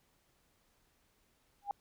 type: tone with exponential growth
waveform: sine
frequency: 810 Hz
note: G#5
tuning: 43 cents flat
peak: -28 dBFS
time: 1.62-1.71 s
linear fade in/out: 1 ms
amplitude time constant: 18 ms
effects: pink hiss -73 dBFS RMS until 1.8 s